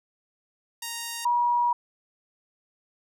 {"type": "tone pair in turn", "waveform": ["5% pulse", "sine"], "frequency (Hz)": [932.3, 961.3], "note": ["A#5", "B5"], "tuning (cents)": [0, -47], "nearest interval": "minor second", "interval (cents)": 53, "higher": "second", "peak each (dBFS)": -20, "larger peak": "neither", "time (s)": [[0.82, 1.25], [1.25, 1.73]], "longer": "second", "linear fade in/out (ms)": 5, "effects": []}